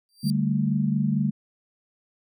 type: tone with exponential growth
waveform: sawtooth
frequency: 4699 Hz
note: D8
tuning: in tune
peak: -27 dBFS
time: 0.09-0.3 s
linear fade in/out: 0 ms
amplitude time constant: 44 ms
type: chord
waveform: sine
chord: D suspended fourth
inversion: none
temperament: just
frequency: 146.83 / 195.78 / 220.2 Hz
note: D3 / G3 / A3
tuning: 0 / -2 / +2 cents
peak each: -25 dBFS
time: 0.23-1.31 s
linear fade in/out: 20 ms
effects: none